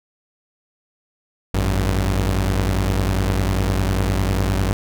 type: tone pair together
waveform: sawtooth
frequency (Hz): 52.52 / 95.1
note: G#1 / F#2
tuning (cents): +20 / +48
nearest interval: minor seventh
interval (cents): 1028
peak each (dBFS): -16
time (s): 1.54-4.73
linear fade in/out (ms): 0
effects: none